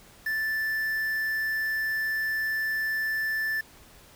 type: tone with quantisation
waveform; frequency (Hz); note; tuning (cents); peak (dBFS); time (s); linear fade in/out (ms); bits
triangle; 1760; A6; 0; -24; 0.26-3.61; 5; 7
effects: pink hiss -53 dBFS RMS until 4.15 s